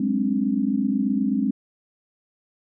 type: tone cluster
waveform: sine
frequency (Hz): 189.8 / 208.6 / 263.9 / 291.9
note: F#3 / G#3 / C4 / D4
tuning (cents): +44 / +8 / +15 / -10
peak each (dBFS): -30 / -23 / -23 / -29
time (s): 0-1.51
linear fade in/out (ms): 5
effects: none